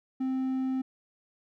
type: tone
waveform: triangle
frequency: 261.6 Hz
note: C4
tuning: in tune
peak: -25 dBFS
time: 0.2-0.82 s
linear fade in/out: 10 ms
effects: none